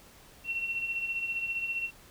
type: beating tone pair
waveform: sine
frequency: 2707 / 2722 Hz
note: E7 / F7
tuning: +45 / -45 cents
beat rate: 15 Hz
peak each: -39 / -31 dBFS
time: 0.44-1.91 s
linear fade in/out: 50 ms
effects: pink hiss -55 dBFS RMS until 2.1 s